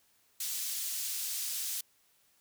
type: high-pass noise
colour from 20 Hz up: pink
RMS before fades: -36 dBFS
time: 0.4-1.81 s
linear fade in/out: 5 ms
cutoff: 5300 Hz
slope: 12 dB/octave
effects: white hiss -69 dBFS RMS until 2.4 s